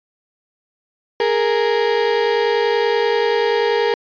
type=tone pair together; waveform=35% pulse; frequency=415.3 / 465.7 Hz; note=G#4 / A#4; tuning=0 / -2 cents; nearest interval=major second; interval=198 cents; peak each=-17 / -15 dBFS; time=1.2-3.94 s; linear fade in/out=2 ms; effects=resampled to 11025 Hz